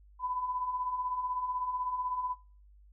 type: beating tone pair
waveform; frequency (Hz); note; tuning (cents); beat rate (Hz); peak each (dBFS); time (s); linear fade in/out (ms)
sine; 987 / 1003; B5 / B5; -1 / +26; 16; -40 / -32; 0.19-2.36; 50
effects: noise-tail reverb RT60 0.4 s tail -22 dB re dry + added 50 Hz sine -55 dBFS peak until 2.92 s

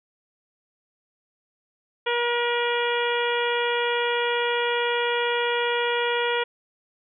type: harmonic tone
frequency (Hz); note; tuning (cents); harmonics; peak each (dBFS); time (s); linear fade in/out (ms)
477.7; A#4; +42; 1 / 2 / 3 / 4 / 5 / 6 / 7; -25 / -28 / -30 / -31 / -32 / -33 / -33; 2.06-6.44; 10
effects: none

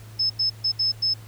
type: tone bursts at uneven times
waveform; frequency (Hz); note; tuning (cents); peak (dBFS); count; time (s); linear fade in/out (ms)
sine; 5220; E8; -18; -19; 5; 0.19-0.3 / 0.39-0.5 / 0.64-0.72 / 0.79-0.92 / 1.02-1.14; 10
effects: added 109 Hz sine -40 dBFS peak until 1.27 s + pink hiss -50 dBFS RMS until 1.27 s

